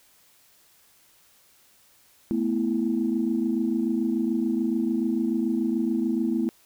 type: chord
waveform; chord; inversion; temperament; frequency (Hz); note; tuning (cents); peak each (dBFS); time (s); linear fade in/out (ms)
sine; A suspended second; none; equal; 220 / 246.9 / 329.6; A3 / B3 / E4; 0 / 0 / 0; -26; 2.31-6.49; 0
effects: tanh soft clip ceiling -13 dBFS + white hiss -59 dBFS RMS until 6.65 s